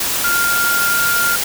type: tone in noise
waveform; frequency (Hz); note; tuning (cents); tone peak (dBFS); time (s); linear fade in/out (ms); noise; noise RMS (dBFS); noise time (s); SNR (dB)
sine; 1401; F6; +5; -15; 0.24-1.36; 5; white; -19; 0-1.44; +1
effects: none